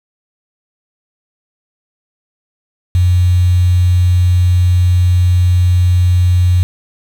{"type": "tone with quantisation", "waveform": "sine", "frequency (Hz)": 90, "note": "F#2", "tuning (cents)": -47, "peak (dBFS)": -7, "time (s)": [2.95, 6.63], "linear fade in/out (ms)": 0, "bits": 5, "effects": []}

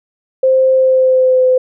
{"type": "tone with pitch glide", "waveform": "sine", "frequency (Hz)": [523.3, 511.1], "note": ["C5", "C5"], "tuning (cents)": [0, -41], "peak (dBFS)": -7, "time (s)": [0.43, 1.58], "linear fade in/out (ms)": 5, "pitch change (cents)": -41, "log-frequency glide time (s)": [0.74, 1.46], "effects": []}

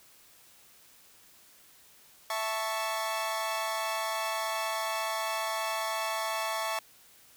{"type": "chord", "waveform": "sawtooth", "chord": "A major", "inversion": "second", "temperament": "equal", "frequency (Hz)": [659.3, 880, 1108.7], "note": ["E5", "A5", "C#6"], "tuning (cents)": [0, 0, 0], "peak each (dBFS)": -31, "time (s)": [2.3, 6.79], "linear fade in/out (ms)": 2, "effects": ["white hiss -58 dBFS RMS until 7.36 s"]}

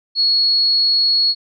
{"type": "tone", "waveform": "sine", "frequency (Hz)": 4343, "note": "C#8", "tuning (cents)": -36, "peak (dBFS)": -12, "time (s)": [0.15, 1.35], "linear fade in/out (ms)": 50, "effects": []}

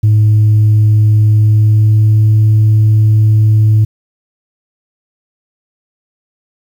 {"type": "tone with pitch glide", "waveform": "sine", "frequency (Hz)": [106.9, 107.95], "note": ["A2", "A2"], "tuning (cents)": [-49, -33], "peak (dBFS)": -3, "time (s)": [0.03, 3.85], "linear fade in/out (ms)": 10, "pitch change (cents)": 16, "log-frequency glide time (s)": [1.27, 2.34], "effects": ["tanh soft clip ceiling -3 dBFS", "7-bit"]}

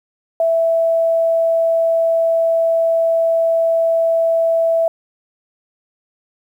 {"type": "tone", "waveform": "sine", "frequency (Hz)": 660, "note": "E5", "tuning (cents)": 2, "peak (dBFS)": -12, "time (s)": [0.4, 4.88], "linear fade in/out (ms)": 2, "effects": ["8-bit"]}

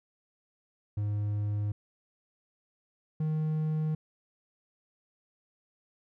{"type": "tone pair in turn", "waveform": "triangle", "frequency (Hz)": [103.83, 155.57], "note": ["G#2", "D#3"], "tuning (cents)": [0, 0], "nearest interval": "perfect fifth", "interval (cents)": 700, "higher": "second", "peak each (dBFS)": [-26, -25], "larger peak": "second", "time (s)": [[0.97, 1.72], [3.2, 3.95]], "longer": "neither", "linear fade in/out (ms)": 5, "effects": []}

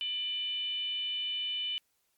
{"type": "tone with frequency modulation", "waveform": "sine", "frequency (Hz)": 2986, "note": "F#7", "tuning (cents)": 15, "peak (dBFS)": -31, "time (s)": [0.01, 1.78], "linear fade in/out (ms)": 0, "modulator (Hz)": 601, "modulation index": 0.46, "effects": ["white hiss -75 dBFS RMS until 2.17 s", "MP3 96 kbps"]}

